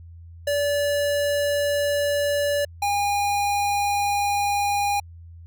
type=tone pair in turn; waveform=square; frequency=577 / 813.2 Hz; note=D5 / G#5; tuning=-31 / -37 cents; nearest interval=tritone; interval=594 cents; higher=second; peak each=-21 dBFS; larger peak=neither; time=0.47-2.65 / 2.82-5 s; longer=neither; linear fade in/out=5 ms; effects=added 84 Hz sine -40 dBFS peak until 5.46 s